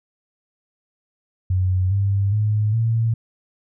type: tone with pitch steps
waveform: sine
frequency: 92.5 / 99.14 / 106.25 / 113.88 Hz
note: F#2 / G2 / G#2 / A#2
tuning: 0 / +20 / +40 / -40 cents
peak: -16 dBFS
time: 1.5-3.14 s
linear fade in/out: 5 ms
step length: 410 ms
effects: none